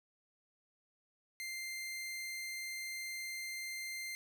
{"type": "tone", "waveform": "sawtooth", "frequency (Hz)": 2093, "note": "C7", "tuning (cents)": 0, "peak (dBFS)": -37, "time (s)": [1.4, 4.15], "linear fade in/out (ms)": 0, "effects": []}